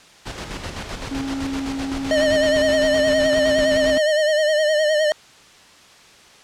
pink noise with tremolo, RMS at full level -29 dBFS, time 0.25-3.99 s, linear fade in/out 20 ms, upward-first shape square, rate 7.8 Hz, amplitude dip 45%
triangle tone with pitch glide, 271.4 to 266.7 Hz, C#4 to C4, -36 to +33 cents, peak -22 dBFS, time 1.11-3.98 s, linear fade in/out 5 ms, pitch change -31 cents, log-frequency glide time 2.06-3.8 s
square tone with vibrato, 612 Hz, D#5, 29 cents flat, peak -16 dBFS, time 2.11-5.12 s, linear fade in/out 0 ms, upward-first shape sine, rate 9.7 Hz, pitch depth 54 cents each way
effects white hiss -47 dBFS RMS until 6.43 s + low-pass 6000 Hz 12 dB/octave

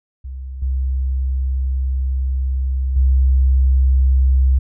sine tone with level steps, 65.5 Hz, C2, 2 cents sharp, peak -26 / -16 / -10 dBFS, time 0.24-4.59 s, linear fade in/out 10 ms, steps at 0.62 / 2.96 s, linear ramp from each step 5 ms, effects none

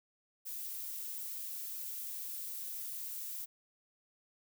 violet noise, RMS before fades -42 dBFS, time 0.45-3.46 s, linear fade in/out 20 ms, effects none

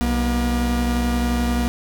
45% pulse tone pair together, 62.7 / 239.3 Hz, B1 / A#3, +27 / +46 cents, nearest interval octave + major seventh, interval 2319 cents, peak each -21 dBFS, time 0.01-1.68 s, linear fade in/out 0 ms, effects none

